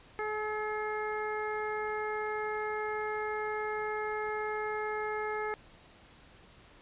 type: harmonic tone with a mistuned harmonic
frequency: 426.3 Hz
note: G#4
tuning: 45 cents sharp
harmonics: 1 / 2 / 3 / 4 / 5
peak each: -35 / -38 / -40 / -41 / -42 dBFS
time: 0.19-5.54 s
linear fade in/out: 0 ms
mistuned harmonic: 3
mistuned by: +16 cents
effects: pink hiss -57 dBFS RMS until 6.81 s + resampled to 8000 Hz